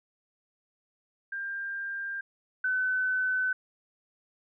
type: tone pair in turn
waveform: sine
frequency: 1594 / 1512.7 Hz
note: G6 / F#6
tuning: +28 / +38 cents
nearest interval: minor second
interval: 90 cents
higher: first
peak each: -32 / -25 dBFS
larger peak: second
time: 1.32-2.21 / 2.64-3.53 s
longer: neither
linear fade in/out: 5 ms
effects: none